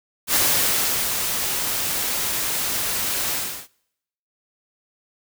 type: noise with ADSR envelope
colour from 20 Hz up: white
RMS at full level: -18 dBFS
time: 0.27-3.68 s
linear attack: 69 ms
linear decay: 780 ms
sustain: -6 dB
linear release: 350 ms
effects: noise-tail reverb RT60 0.8 s tail -25 dB re dry